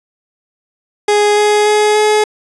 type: tone with pitch steps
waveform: 30% pulse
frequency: 415.3 / 418.4 / 421.6 / 424.8 Hz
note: G#4 / G#4 / G#4 / G#4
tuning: 0 / +13 / +26 / +39 cents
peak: -6 dBFS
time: 1.08-2.24 s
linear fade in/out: 5 ms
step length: 290 ms
effects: resampled to 24000 Hz + 8-bit